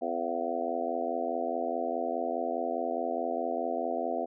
harmonic tone with a mistuned harmonic, 84.8 Hz, E2, 50 cents sharp, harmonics 3 / 4 / 5 / 6 / 7 / 8 / 9, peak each -38 / -38 / -39 / -37 / -39 / -33 / -37 dBFS, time 0.01-4.26 s, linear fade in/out 20 ms, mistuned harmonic 9, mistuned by -34 cents, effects none

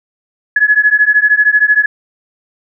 sine beating tone pair, 1690 / 1703 Hz, G#6 / G#6, +30 / +43 cents, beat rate 13 Hz, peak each -10 dBFS, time 0.56-1.86 s, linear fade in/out 5 ms, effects none

